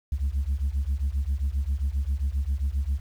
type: beating tone pair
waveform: sine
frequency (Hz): 65.41 / 72.91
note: C2 / D2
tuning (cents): 0 / -12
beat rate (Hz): 7.5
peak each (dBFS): -25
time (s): 0.12-3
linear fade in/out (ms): 5
effects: tanh soft clip ceiling -20 dBFS + 9-bit